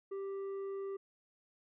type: tone with tanh clipping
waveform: sine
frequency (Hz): 392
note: G4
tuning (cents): 0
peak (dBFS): -39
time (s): 0.11-0.97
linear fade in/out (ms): 10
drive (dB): 6
effects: none